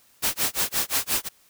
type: noise with tremolo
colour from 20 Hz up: white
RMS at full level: -22 dBFS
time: 0.22-1.29 s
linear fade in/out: 20 ms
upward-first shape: sine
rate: 5.7 Hz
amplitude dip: 100%
effects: white hiss -59 dBFS RMS until 1.49 s